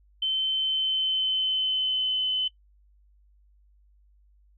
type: tone with pitch glide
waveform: sine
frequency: 3079 to 3035 Hz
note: G7 to F#7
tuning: -32 to +43 cents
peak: -23 dBFS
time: 0.22-2.48 s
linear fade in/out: 5 ms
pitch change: -25 cents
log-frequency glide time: 0.52-2.26 s
effects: noise-tail reverb RT60 0.1 s tail -18 dB re dry + added 50 Hz sine -57 dBFS peak until 4.57 s